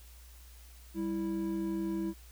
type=tone pair together; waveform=triangle; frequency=196 / 328.2 Hz; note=G3 / E4; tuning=0 / -8 cents; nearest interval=major sixth; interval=892 cents; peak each=-34 / -31 dBFS; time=0.94-2.14 s; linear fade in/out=50 ms; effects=added 60 Hz sine -51 dBFS peak until 2.31 s + white hiss -59 dBFS RMS until 2.31 s